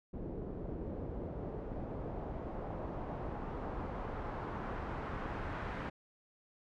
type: noise with low-pass filter sweep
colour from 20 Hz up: pink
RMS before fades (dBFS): -41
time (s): 0.13-5.9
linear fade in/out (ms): 10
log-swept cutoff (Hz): 410 to 1600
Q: 1.2
effects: none